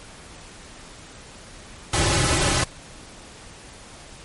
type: noise with comb filter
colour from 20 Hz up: pink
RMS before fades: -20 dBFS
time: 1.93-2.64 s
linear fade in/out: 5 ms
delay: 4.3 ms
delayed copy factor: -0.75
effects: pink hiss -43 dBFS RMS until 4.24 s + MP3 48 kbps